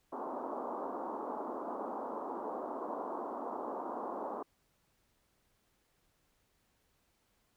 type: band-pass noise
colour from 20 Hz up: white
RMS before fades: -40 dBFS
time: 0.12-4.43 s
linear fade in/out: 10 ms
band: 230 to 1100 Hz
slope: 48 dB/octave
effects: pink hiss -75 dBFS RMS until 7.56 s